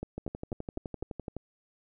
two click trains, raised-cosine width 2 ms, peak -22 / -23 dBFS, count 5 / 15, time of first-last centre 0.03-1.025 / 0.18-1.366 s, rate 4.02 / 11.8 Hz, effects none

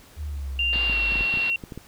sine linear sweep, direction down, 77 to 45.81 Hz, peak -28 dBFS, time 0.16-1.26 s, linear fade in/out 50 ms
sine tone with pitch glide, 2787 to 2736 Hz, F7 to F7, -4 to -36 cents, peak -21 dBFS, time 0.59-1.56 s, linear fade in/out 2 ms, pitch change -32 cents, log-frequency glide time 0.88-0.97 s
white low-pass noise, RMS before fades -36 dBFS, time 0.73-1.5 s, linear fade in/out 0 ms, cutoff 4600 Hz, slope 96 dB/octave
clicks, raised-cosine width 3 ms, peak -22 dBFS, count 10, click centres 0.759 / 0.898 / 1.121 / 1.157 / 1.209 / 1.34 / 1.373 / 1.638 / 1.722 / 1.776 s
effects pink hiss -51 dBFS RMS until 1.87 s

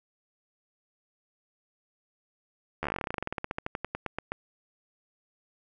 slowing click train, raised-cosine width 0.5 ms, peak -16 dBFS, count 30, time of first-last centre 2.83-4.32 s, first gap 12 ms, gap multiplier 1.09, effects none

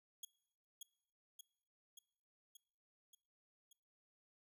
15% pulse tone with echo, 3322 Hz, G#7, in tune, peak -38 dBFS, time 0.23-0.25 s, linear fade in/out 5 ms, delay 580 ms, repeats 6, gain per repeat -3 dB, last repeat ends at 3.73 s, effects noise-tail reverb RT60 0.8 s tail -22 dB re dry

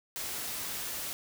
white noise, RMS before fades -37 dBFS, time 0.16-1.13 s, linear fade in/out 0 ms, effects none

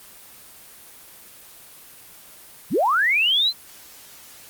sine linear sweep, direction up, 102.7 to 4186 Hz, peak -16 dBFS, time 2.7-3.53 s, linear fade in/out 50 ms, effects white hiss -45 dBFS RMS until 4.49 s + Opus 24 kbps

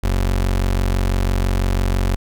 30% pulse tone, 46.02 Hz, F#1, 9 cents flat, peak -13 dBFS, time 0.03-2.16 s, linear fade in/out 10 ms, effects none

